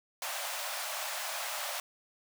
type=high-pass noise; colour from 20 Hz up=pink; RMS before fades=-37 dBFS; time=0.22-1.8 s; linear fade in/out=2 ms; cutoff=560 Hz; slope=96 dB/octave; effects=none